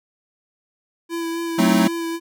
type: tone with vibrato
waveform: square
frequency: 334 Hz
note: E4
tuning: 23 cents sharp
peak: -24 dBFS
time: 1.09-2.2 s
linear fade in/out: 50 ms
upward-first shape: sine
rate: 3.8 Hz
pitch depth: 16 cents each way
type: chord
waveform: square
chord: F# diminished seventh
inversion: none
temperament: equal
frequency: 185 / 220 / 261.6 / 311.1 Hz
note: F#3 / A3 / C4 / Eb4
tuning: 0 / 0 / 0 / 0 cents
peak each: -20 / -19 / -22 / -22 dBFS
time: 1.58-1.88 s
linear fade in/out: 10 ms
effects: none